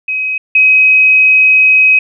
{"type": "tone pair in turn", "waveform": "sine", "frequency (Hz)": [2534, 2534], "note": ["D#7", "D#7"], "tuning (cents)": [31, 31], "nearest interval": "unison", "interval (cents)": 0, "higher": "neither", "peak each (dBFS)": [-13, -4], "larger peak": "second", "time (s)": [[0.08, 0.38], [0.55, 1.99]], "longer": "second", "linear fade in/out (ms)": 5, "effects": []}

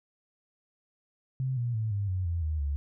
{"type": "tone with pitch steps", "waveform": "sine", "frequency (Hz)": [130.81, 119.95, 110, 100.87, 92.5, 84.82, 77.78, 71.32], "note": ["C3", "A#2", "A2", "G2", "F#2", "E2", "D#2", "C#2"], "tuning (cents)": [0, 50, 0, 50, 0, 50, 0, 50], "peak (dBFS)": -27, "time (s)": [1.4, 2.76], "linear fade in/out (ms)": 0, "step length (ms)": 170, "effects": []}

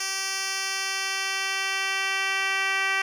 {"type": "tone with band-pass filter sweep", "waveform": "10% pulse", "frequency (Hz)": 387.2, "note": "G4", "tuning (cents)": -21, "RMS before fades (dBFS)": -27, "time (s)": [0, 3.02], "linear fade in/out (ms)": 5, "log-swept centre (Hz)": [5500, 2400], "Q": 1.3, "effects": []}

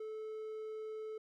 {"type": "tone", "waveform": "triangle", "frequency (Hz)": 435.1, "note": "A4", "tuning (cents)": -19, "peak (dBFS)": -39, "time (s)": [0, 1.18], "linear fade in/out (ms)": 5, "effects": []}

